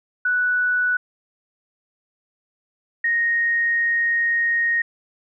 sine tone pair in turn, 1480 / 1864.7 Hz, F#6 / A#6, 0 / 0 cents, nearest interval major third, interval 400 cents, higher second, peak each -17 dBFS, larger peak neither, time 0.25-0.97 / 3.04-4.82 s, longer second, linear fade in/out 5 ms, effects none

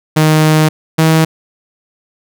sawtooth tone pair in turn, 155.56 / 159.93 Hz, D#3 / D#3, 0 / +48 cents, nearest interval unison, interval 48 cents, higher second, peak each -3 dBFS, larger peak neither, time 0.16-0.69 / 0.98-1.25 s, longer first, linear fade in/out 10 ms, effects none

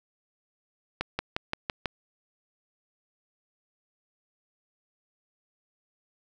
accelerating click train, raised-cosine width 0.3 ms, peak -12 dBFS, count 6, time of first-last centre 1.01-1.858 s, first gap 180 ms, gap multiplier 0.97, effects none

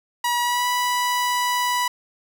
sawtooth tone with pitch glide, 964 to 984.3 Hz, B5 to B5, -42 to -6 cents, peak -16 dBFS, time 0.24-1.88 s, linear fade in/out 5 ms, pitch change +36 cents, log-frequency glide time 0.42-0.67 s, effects none

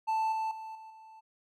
triangle tone with level steps, 882 Hz, A5, 4 cents sharp, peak -25 / -28 / -38 / -44 / -48 dBFS, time 0.07-1.21 s, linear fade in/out 20 ms, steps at 0.32 / 0.51 / 0.75 / 0.9 s, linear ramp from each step 2 ms, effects none

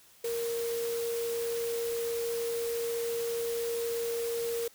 sine tone in noise, 466.2 Hz, A#4, in tune, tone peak -30 dBFS, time 0.24-4.68 s, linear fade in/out 5 ms, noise white, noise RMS -41 dBFS, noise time 0.24-4.68 s, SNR +8 dB, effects white hiss -59 dBFS RMS until 4.74 s

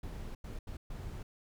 brown noise bursts at uneven times, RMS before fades -42 dBFS, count 4, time 0.03-0.35 / 0.44-0.59 / 0.67-0.77 / 0.9-1.23 s, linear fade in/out 5 ms, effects none

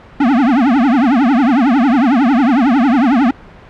square tone with vibrato, 257.3 Hz, C4, 29 cents flat, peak -9 dBFS, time 0.2-3.31 s, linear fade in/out 5 ms, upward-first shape triangle, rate 11 Hz, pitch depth 290 cents each way, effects pink hiss -38 dBFS RMS until 3.69 s + low-pass 2000 Hz 12 dB/octave

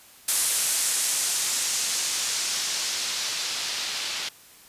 blue noise with low-pass filter sweep, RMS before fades -27 dBFS, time 0.28-4.29 s, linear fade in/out 5 ms, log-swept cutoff 10000 to 4000 Hz, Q 1.2, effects white hiss -51 dBFS RMS until 4.68 s + resampled to 32000 Hz

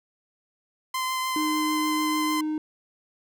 sawtooth tone with vibrato, 1034 Hz, C6, 21 cents flat, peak -22 dBFS, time 0.94-2.41 s, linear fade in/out 5 ms, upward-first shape triangle, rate 6.7 Hz, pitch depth 13 cents each way
triangle tone, 308.1 Hz, D#4, 17 cents flat, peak -23 dBFS, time 1.36-2.58 s, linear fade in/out 2 ms
effects none

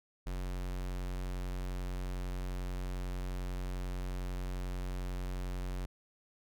square tone, 45.61 Hz, F#1, 24 cents flat, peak -36 dBFS, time 0.26-5.86 s, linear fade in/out 10 ms, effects none

